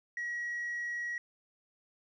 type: tone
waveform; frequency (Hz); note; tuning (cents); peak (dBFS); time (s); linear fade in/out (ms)
sine; 1911; A#6; +43; -32; 0.17-1.18; 2
effects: tanh soft clip ceiling -32 dBFS + 12-bit